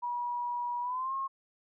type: tone with pitch glide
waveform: sine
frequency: 966 to 1078.1 Hz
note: B5 to C#6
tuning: -39 to -49 cents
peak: -31 dBFS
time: 0.02-1.28 s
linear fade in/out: 20 ms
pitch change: +190 cents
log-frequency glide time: 0.81-1.14 s
effects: none